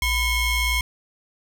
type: ring-modulated tone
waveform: 35% pulse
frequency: 1061 Hz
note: C6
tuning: 24 cents sharp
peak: -15 dBFS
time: 0.02-0.81 s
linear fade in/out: 2 ms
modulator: 1120 Hz
effects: none